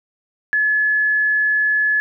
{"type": "tone", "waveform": "sine", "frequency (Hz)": 1710, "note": "A6", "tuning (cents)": -50, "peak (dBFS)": -14, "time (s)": [0.53, 2], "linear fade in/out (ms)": 0, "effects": []}